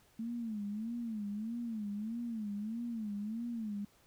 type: tone with vibrato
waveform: sine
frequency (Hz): 220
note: A3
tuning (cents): 0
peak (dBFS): -36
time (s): 0.19-3.85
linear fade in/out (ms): 5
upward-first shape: sine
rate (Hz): 1.6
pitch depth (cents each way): 140
effects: pink hiss -67 dBFS RMS until 4.06 s